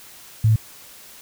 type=tone; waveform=sine; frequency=110 Hz; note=A2; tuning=in tune; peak=-12 dBFS; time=0.44-0.56 s; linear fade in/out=5 ms; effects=white hiss -44 dBFS RMS until 1.21 s

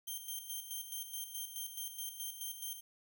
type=tone with tremolo; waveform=5% pulse; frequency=3155 Hz; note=G7; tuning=10 cents sharp; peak=-31 dBFS; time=0.07-2.81 s; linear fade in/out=10 ms; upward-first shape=square; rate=4.7 Hz; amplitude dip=60%; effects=12-bit

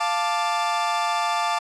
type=chord; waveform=40% pulse; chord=D minor; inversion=first; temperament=equal with one note detuned; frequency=698.5 / 880 / 1178.1 Hz; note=F5 / A5 / D6; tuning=0 / 0 / +5 cents; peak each=-26 / -24 / -25 dBFS; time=0-1.59 s; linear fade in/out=10 ms; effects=low-pass 7000 Hz 12 dB/octave

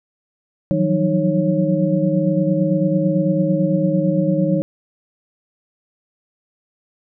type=tone cluster; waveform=sine; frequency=158.6 / 179 / 187.9 / 308.9 / 550 Hz; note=D#3 / F3 / F#3 / D#4 / C#5; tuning=+33 / +43 / +27 / -12 / -14 cents; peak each=-21 dBFS; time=0.71-4.62 s; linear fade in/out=0 ms; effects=none

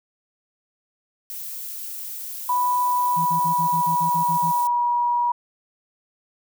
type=noise; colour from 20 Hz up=violet; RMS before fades=-33 dBFS; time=1.3-4.67 s; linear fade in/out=0 ms
type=tone with pitch glide; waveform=sine; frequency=987.8 to 961.9 Hz; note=B5 to B5; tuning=0 to -46 cents; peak=-18 dBFS; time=2.49-5.32 s; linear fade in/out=5 ms; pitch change=-46 cents; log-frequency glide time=2.81-4.88 s
type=tone bursts; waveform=sine; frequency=164.81 Hz; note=E3; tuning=in tune; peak=-27 dBFS; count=10; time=3.16-4.52 s; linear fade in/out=20 ms; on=100 ms; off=40 ms
effects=none

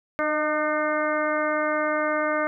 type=harmonic tone with a mistuned harmonic; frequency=302.8 Hz; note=D#4; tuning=47 cents flat; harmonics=1 / 2 / 3 / 4 / 5 / 6 / 7; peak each=-30 / -25 / -35 / -28 / -30 / -35 / -33 dBFS; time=0.19-2.47 s; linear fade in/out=0 ms; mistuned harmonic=2; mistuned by=+21 cents; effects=none

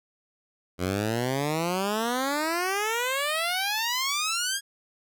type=exponential sweep; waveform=10% pulse; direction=up; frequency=87.31 to 1661.2 Hz; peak=-17 dBFS; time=0.78-4.61 s; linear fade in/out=50 ms; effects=none

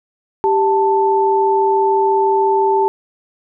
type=tone pair together; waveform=sine; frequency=391.9 / 883 Hz; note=G4 / A5; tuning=0 / +6 cents; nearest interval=octave + major second; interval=1406 cents; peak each=-14 dBFS; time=0.44-2.88 s; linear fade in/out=0 ms; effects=none

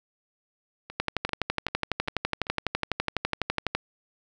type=two click trains; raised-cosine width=0.3 ms; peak=-9 / -23 dBFS; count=34 / 5; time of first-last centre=1-3.75 / 0.9-2.469 s; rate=12 / 2.55 Hz; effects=none

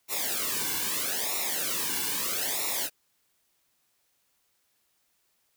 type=noise with flanger; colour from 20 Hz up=white; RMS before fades=-30 dBFS; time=0.08-2.9 s; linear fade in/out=50 ms; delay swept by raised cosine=0.63 to 1.6 ms; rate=0.78 Hz; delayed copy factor=-0.95; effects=white hiss -72 dBFS RMS until 5.56 s

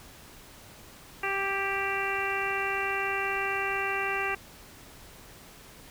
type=harmonic tone with a mistuned harmonic; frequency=391.5 Hz; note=G4; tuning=2 cents flat; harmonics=1 / 2 / 3 / 4 / 5 / 6 / 7; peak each=-35 / -35 / -35 / -35 / -35 / -35 / -35 dBFS; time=1.23-4.35 s; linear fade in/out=5 ms; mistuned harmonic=4; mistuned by=+18 cents; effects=pink hiss -50 dBFS RMS until 5.9 s

